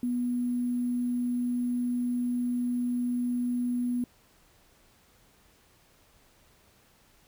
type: tone with sample-and-hold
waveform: sine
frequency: 244.7 Hz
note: B3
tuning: 16 cents flat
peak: -26 dBFS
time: 0.03-4.04 s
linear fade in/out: 2 ms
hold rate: 11025 Hz
effects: pink hiss -62 dBFS RMS until 7.27 s